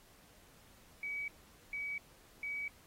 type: tone bursts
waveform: sine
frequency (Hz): 2274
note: C#7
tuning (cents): +44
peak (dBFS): -37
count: 3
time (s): 1.03-2.68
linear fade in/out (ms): 2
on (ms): 250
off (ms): 450
effects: pink hiss -63 dBFS RMS until 2.86 s + AAC 48 kbps